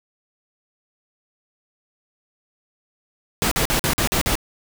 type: noise bursts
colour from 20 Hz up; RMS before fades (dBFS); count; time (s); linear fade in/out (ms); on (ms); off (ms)
pink; -20; 7; 3.42-4.354; 0; 94; 46
effects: none